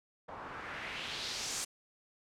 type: noise with low-pass filter sweep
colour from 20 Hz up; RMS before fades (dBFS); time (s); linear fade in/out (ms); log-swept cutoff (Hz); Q
white; -41; 0.28-1.65; 10; 910 to 8200; 1.9
effects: none